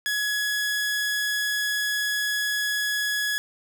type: tone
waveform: sawtooth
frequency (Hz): 1683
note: G#6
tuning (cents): +23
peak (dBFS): -20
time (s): 0.06-3.38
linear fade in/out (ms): 0
effects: none